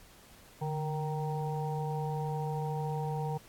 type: harmonic tone with a mistuned harmonic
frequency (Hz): 155.56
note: D#3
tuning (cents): 0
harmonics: 1 / 3 / 5 / 6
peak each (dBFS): -33 / -39 / -39 / -42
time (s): 0.61-3.38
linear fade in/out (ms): 10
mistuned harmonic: 1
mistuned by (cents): -77
effects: pink hiss -57 dBFS RMS until 3.48 s + AAC 64 kbps